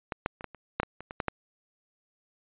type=clicks; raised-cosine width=0.5 ms; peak=-16 / -12 / -26 / -20 / -30 / -10 / -15 / -26 / -23 / -13 / -12 dBFS; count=11; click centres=0.122 / 0.261 / 0.409 / 0.443 / 0.547 / 0.8 / 0.832 / 1.006 / 1.109 / 1.202 / 1.283 s; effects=resampled to 8000 Hz